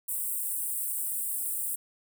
pink high-pass noise, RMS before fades -32 dBFS, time 0.08-1.76 s, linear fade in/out 10 ms, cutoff 8100 Hz, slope 96 dB/octave, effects none

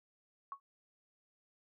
sine tone with exponential decay, 1108.7 Hz, C#6, in tune, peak -36 dBFS, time 0.52-0.6 s, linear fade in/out 1 ms, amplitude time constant 17 ms, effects none

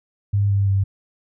sine tone with pitch steps, 101 / 99.38 / 97.79 Hz, G#2 / G2 / G2, -48 / +24 / -4 cents, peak -15 dBFS, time 0.33-0.84 s, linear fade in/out 10 ms, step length 170 ms, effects none

